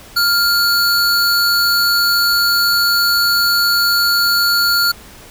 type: tone pair together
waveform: square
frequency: 1396.9 / 4446 Hz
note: F6 / C#8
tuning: 0 / +4 cents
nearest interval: octave + minor sixth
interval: 2004 cents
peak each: -15 dBFS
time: 0.16-4.92 s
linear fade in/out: 10 ms
effects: pink hiss -39 dBFS RMS until 5.3 s

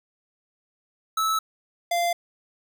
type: tone pair in turn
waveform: square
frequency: 1306 / 691.8 Hz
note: E6 / F5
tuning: -17 / -17 cents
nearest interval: major seventh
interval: 1100 cents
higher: first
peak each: -22 dBFS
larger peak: neither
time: 1.17-1.39 / 1.91-2.13 s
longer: neither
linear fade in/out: 5 ms
effects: none

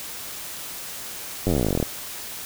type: slowing click train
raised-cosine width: 2 ms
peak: -9 dBFS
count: 22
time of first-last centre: 1.47-1.827 s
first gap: 10 ms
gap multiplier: 1.05
effects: white hiss -35 dBFS RMS until 2.45 s

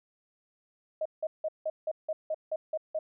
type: tone bursts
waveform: sine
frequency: 627 Hz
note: D#5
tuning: 13 cents sharp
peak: -28 dBFS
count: 10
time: 1.01-2.99 s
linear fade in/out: 5 ms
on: 45 ms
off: 170 ms
effects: none

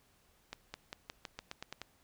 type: accelerating click train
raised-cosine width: 0.2 ms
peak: -24 dBFS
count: 10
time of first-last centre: 0.53-1.816 s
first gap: 210 ms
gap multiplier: 0.9
effects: pink hiss -69 dBFS RMS until 2.03 s

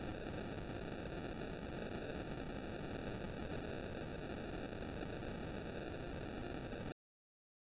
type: noise with sample-and-hold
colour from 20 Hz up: blue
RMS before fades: -45 dBFS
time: 0-6.92 s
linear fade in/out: 0 ms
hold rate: 1050 Hz
effects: resampled to 8000 Hz

